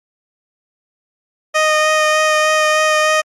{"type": "tone with vibrato", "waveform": "15% pulse", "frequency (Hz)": 618, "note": "D#5", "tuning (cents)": -12, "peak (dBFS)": -5, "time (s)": [1.54, 3.22], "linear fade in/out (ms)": 20, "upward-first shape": "sine", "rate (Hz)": 3.3, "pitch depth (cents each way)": 11, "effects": ["low-pass 8000 Hz 12 dB/octave", "Opus 48 kbps"]}